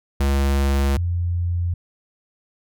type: tone pair in turn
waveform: square / sine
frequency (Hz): 69.1 / 87.06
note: C#2 / F2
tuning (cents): -5 / -5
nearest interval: major third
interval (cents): 400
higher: second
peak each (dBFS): -17 / -19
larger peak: first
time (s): 0.2-0.97 / 0.97-1.74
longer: neither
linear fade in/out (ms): 5
effects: none